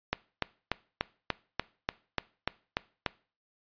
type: click train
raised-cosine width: 0.3 ms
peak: -11 dBFS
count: 11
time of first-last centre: 0.13-3.063 s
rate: 3.41 Hz
effects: noise-tail reverb RT60 0.4 s tail -21 dB re dry + resampled to 11025 Hz